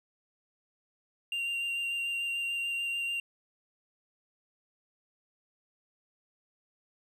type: tone with vibrato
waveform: triangle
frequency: 2775 Hz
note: F7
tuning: 12 cents flat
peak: -29 dBFS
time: 1.32-3.2 s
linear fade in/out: 2 ms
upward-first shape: sine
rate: 6.8 Hz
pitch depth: 12 cents each way
effects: none